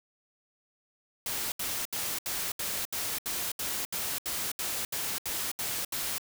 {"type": "noise bursts", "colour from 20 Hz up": "white", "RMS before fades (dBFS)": -33, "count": 15, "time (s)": [1.26, 6.182], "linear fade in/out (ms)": 2, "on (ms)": 260, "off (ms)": 73, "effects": []}